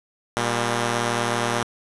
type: tone pair together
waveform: 5% pulse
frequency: 118.69 / 200.6 Hz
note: A#2 / G3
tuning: +32 / +40 cents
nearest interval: major sixth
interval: 908 cents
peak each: -11 / -16 dBFS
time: 0.37-1.63 s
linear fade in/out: 0 ms
effects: resampled to 24000 Hz + 7-bit